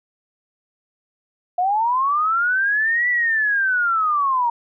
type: linear two-way sweep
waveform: sine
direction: up then down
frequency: 698.5 to 1975.5 to 925 Hz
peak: -16 dBFS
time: 1.58-4.5 s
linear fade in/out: 5 ms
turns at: 3.09 s
effects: none